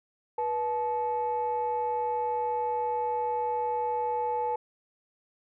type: tone pair together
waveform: sine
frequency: 485.5 / 865.7 Hz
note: B4 / A5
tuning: -30 / -28 cents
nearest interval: minor seventh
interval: 1002 cents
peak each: -30 / -27 dBFS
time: 0.38-4.56 s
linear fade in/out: 5 ms
effects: tanh soft clip ceiling -21 dBFS